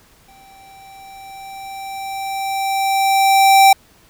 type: tone with exponential growth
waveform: square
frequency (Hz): 780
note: G5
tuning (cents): -9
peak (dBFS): -6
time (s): 0.28-3.73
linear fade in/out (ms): 5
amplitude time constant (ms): 750
effects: pink hiss -51 dBFS RMS until 4.09 s